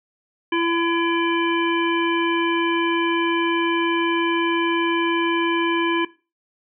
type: harmonic tone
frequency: 336.8 Hz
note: E4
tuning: 37 cents sharp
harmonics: 1 / 3 / 5 / 7 / 9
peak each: -20 / -25 / -27 / -28 / -30 dBFS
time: 0.52-6.05 s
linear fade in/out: 5 ms
effects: noise-tail reverb RT60 0.3 s tail -18 dB re dry